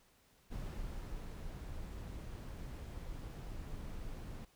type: noise with ADSR envelope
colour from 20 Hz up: brown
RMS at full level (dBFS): -42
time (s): 0.5-4.45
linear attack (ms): 25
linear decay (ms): 750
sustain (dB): -3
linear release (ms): 5
effects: pink hiss -69 dBFS RMS until 4.55 s

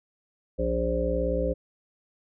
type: harmonic tone with a mistuned harmonic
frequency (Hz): 58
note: A#1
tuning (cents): -8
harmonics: 1 / 3 / 5 / 7 / 9 / 10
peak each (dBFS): -29 / -33 / -34 / -33 / -27 / -35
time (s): 0.58-1.54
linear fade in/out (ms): 20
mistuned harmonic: 1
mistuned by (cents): +110
effects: none

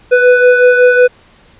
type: tone with frequency modulation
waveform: sine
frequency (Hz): 494.3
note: B4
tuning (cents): +1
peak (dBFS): -4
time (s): 0.11-1.08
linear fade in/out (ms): 20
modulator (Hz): 994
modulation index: 1
effects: pink hiss -45 dBFS RMS until 1.59 s + resampled to 8000 Hz

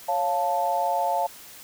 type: chord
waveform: sine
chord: Db augmented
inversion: none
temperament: equal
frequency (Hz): 554.4 / 698.5 / 880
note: Db5 / F5 / A5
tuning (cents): 0 / 0 / 0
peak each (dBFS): -29 / -25 / -25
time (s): 0.08-1.27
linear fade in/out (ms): 10
effects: white hiss -45 dBFS RMS until 1.63 s

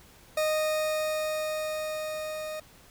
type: tone with level ramp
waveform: 40% pulse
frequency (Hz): 619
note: D#5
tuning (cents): -9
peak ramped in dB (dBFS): -23 to -33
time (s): 0.37-2.6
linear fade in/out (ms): 5
effects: pink hiss -55 dBFS RMS until 2.9 s

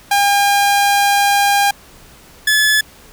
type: tone pair in turn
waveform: sawtooth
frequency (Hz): 806 / 1719.2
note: G5 / A6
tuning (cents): +48 / -41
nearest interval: octave + minor second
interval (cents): 1311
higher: second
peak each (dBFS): -7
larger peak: neither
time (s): 0.11-1.71 / 2.47-2.81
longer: first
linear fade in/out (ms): 5
effects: pink hiss -43 dBFS RMS until 3.12 s

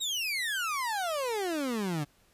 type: exponential sweep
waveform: 30% pulse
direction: down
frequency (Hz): 3871 to 140.8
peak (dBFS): -27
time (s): 0-2.05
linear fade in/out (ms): 20
effects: pink hiss -65 dBFS RMS until 2.33 s + resampled to 32000 Hz

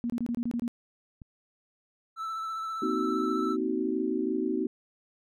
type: tone bursts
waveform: sine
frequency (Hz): 237.4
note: A#3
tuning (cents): +32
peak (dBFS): -27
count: 8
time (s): 0.04-0.679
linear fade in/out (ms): 0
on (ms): 58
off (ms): 25
type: click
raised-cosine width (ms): 5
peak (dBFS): -33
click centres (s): 1.218
type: tone with vibrato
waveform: triangle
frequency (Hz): 1320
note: E6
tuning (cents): +2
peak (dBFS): -30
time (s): 2.16-3.57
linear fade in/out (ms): 50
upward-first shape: triangle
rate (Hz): 15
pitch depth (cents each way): 25
type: chord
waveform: sine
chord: C half-diminished seventh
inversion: third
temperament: just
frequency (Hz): 235.5 / 261.6 / 314 / 376.7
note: Bb3 / C4 / Eb4 / Gb4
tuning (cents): +18 / 0 / +16 / +31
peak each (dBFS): -34 / -32 / -31 / -31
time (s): 2.82-4.67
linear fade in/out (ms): 5
effects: none

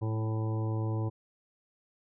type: harmonic tone with a mistuned harmonic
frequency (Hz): 110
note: A2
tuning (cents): 0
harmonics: 1 / 2 / 3 / 4 / 5 / 7 / 8 / 9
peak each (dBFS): -29 / -45 / -38 / -43 / -45 / -48 / -49 / -47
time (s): 0.01-1.1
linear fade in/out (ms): 20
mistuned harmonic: 2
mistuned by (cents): -21
effects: none

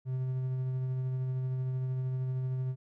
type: tone with tremolo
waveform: triangle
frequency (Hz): 129.3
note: C3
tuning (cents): -20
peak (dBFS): -27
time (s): 0.05-2.76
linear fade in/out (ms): 50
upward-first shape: triangle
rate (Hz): 13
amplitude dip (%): 25
effects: none

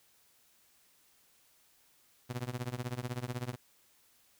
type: tone with tremolo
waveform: sawtooth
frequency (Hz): 123.47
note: B2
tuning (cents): 0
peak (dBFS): -28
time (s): 2.29-3.56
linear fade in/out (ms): 20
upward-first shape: triangle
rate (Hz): 16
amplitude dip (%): 100
effects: white hiss -67 dBFS RMS until 4.39 s

